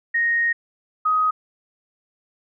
sine tone pair in turn, 1864.7 / 1256.5 Hz, A#6 / D#6, 0 / +17 cents, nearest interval perfect fifth, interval 683 cents, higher first, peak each -17 / -16 dBFS, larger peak second, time 0.14-0.53 / 1.05-1.31 s, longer first, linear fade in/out 10 ms, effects none

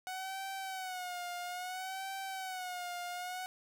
sawtooth tone with vibrato, 740 Hz, F#5, in tune, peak -35 dBFS, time 0.07-3.46 s, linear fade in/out 0 ms, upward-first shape sine, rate 0.6 Hz, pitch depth 80 cents each way, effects none

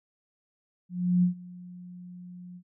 sine tone with ADSR envelope, 178.7 Hz, F3, 40 cents sharp, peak -18 dBFS, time 0.89-2.63 s, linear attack 340 ms, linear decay 110 ms, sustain -23 dB, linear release 68 ms, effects none

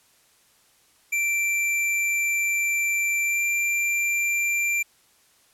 square tone with pitch glide, 2349 to 2365 Hz, D7 to D7, 0 to +12 cents, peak -22 dBFS, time 1.12-4.83 s, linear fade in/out 10 ms, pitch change +12 cents, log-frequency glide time 3.24-3.42 s, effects white hiss -60 dBFS RMS until 5.53 s + low-pass 12000 Hz 12 dB/octave

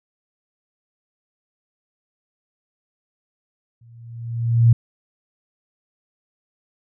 sine tone with exponential growth, 116.7 Hz, A#2, 2 cents sharp, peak -7 dBFS, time 3.81-4.73 s, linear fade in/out 5 ms, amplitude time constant 200 ms, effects none

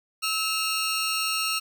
25% pulse tone cluster, 1300 / 2786 / 4328 Hz, E6 / F7 / C#8, -24 / -5 / -42 cents, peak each -25 dBFS, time 0.22-1.6 s, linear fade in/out 20 ms, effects none

